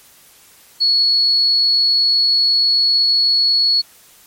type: tone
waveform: sine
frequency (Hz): 4374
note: C#8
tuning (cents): -24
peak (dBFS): -11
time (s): 0.8-3.82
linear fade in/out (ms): 20
effects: white hiss -47 dBFS RMS until 4.26 s + MP3 64 kbps